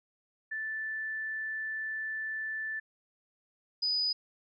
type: tone pair in turn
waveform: sine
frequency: 1758 / 4972 Hz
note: A6 / D#8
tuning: -2 / -2 cents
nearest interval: octave + tritone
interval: 1800 cents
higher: second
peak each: -33 / -27 dBFS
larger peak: second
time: 0.51-2.8 / 3.82-4.13 s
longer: first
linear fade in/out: 10 ms
effects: none